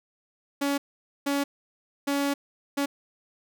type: tone bursts at uneven times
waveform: sawtooth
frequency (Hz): 281.8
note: C#4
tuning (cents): +29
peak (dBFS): -20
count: 4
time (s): 0.61-0.78 / 1.26-1.44 / 2.07-2.34 / 2.77-2.86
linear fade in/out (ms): 10
effects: none